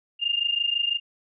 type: tone pair together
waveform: sine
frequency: 2799 / 2825 Hz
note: F7 / F7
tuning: +3 / +19 cents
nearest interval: unison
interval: 16 cents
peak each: -25 dBFS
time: 0.19-1 s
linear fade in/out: 50 ms
effects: none